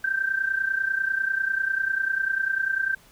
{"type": "tone with amplitude modulation", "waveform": "sine", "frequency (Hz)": 1566, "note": "G6", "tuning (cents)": -2, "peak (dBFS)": -19, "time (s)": [0.04, 2.95], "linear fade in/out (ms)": 5, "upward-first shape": "sine", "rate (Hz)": 30.1, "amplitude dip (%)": 75, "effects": ["pink hiss -55 dBFS RMS until 3.11 s"]}